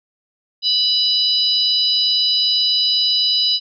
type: harmonic tone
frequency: 987.8 Hz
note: B5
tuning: in tune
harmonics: 3 / 4 / 5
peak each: -21 / -17 / -18 dBFS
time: 0.62-3.6 s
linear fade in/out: 50 ms
effects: none